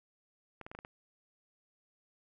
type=clicks; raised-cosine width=0.5 ms; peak=-30 dBFS; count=6; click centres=0.613 / 0.665 / 0.715 / 0.75 / 0.789 / 0.849 s; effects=none